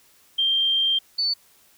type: tone pair in turn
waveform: sine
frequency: 3172 / 4496 Hz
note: G7 / C#8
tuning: +20 / +24 cents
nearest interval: tritone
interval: 604 cents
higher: second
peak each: -18 / -20 dBFS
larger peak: first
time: 0.38-0.99 / 1.18-1.34 s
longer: first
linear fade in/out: 10 ms
effects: white hiss -57 dBFS RMS until 1.77 s